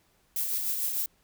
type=noise with tremolo; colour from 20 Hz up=violet; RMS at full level=-28 dBFS; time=0.36-1.06 s; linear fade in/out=2 ms; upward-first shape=triangle; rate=6.7 Hz; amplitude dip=45%; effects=pink hiss -67 dBFS RMS until 1.23 s